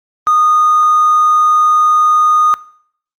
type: tone with hard clipping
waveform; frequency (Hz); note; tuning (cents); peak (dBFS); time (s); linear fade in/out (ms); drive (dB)
triangle; 1232; D#6; -17; -8; 0.27-2.54; 0; 4
effects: noise-tail reverb RT60 0.6 s tail -20 dB re dry + Opus 48 kbps

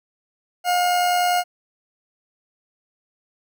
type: tone with amplitude modulation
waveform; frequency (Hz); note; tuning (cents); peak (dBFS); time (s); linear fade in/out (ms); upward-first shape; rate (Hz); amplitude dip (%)
40% pulse; 714; F5; +38; -15; 0.64-1.44; 50; sine; 90.2; 30
effects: none

